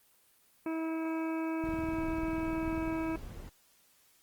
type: harmonic tone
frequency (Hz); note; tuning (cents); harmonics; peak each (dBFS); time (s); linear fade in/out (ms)
323; E4; -35; 1 / 2 / 3 / 4 / 5 / 7 / 8; -32 / -42 / -43 / -47 / -49 / -49 / -51; 0.66-3.16; 2
type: click train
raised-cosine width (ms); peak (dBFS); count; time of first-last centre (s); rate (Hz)
5; -31; 27; 1.64-2.927; 20.2
type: noise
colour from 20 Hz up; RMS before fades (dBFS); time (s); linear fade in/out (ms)
brown; -44; 1.65-3.49; 0
effects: white hiss -66 dBFS RMS until 4.22 s + Opus 24 kbps